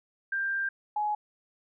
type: tone pair in turn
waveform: sine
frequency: 1586 / 840.2 Hz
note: G6 / G#5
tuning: +20 / +20 cents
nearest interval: major seventh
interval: 1100 cents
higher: first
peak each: -27 / -26 dBFS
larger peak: second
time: 0.32-0.69 / 0.96-1.15 s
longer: first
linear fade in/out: 5 ms
effects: none